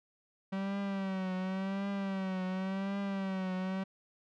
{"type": "tone with vibrato", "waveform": "45% pulse", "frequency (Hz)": 192, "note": "G3", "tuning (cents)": -36, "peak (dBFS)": -33, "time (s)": [0.52, 3.84], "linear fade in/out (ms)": 10, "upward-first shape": "triangle", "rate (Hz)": 0.91, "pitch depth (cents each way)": 71, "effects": ["low-pass 3000 Hz 12 dB/octave"]}